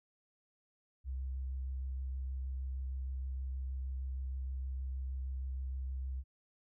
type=tone with vibrato; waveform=sine; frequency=65.5 Hz; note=C2; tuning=2 cents sharp; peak=-36 dBFS; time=1.04-6.24 s; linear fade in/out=50 ms; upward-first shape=triangle; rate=6.4 Hz; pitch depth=17 cents each way; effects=none